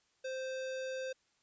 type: tone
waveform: square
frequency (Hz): 522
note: C5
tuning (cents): -4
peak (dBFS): -38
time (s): 0.24-1.13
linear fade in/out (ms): 10
effects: white hiss -74 dBFS RMS until 1.42 s + resampled to 16000 Hz